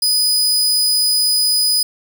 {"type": "tone", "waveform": "sawtooth", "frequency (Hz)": 4978, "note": "D#8", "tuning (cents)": 0, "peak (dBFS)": -10, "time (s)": [0.02, 1.83], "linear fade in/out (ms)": 5, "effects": []}